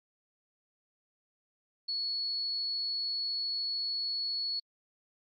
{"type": "tone", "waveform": "sine", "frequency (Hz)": 4387, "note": "C#8", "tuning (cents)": -19, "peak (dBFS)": -31, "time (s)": [1.88, 4.6], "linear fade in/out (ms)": 10, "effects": ["AAC 32 kbps"]}